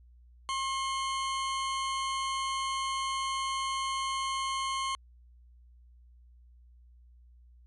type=tone pair together; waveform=40% pulse; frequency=1073 / 3038 Hz; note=C6 / F#7; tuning=+43 / +45 cents; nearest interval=octave + tritone; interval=1802 cents; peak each=-30 / -39 dBFS; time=0.49-4.95 s; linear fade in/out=0 ms; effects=added 60 Hz sine -54 dBFS peak until 7.66 s + resampled to 24000 Hz